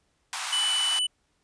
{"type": "high-pass noise", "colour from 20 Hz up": "pink", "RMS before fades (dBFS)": -32, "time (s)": [0.33, 0.99], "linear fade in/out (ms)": 0, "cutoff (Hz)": 780, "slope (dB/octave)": 48}
{"type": "tone", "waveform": "square", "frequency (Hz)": 2983, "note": "F#7", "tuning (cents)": 13, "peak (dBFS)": -24, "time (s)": [0.52, 1.07], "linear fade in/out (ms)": 10}
{"effects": ["pink hiss -71 dBFS RMS until 1.43 s", "resampled to 22050 Hz"]}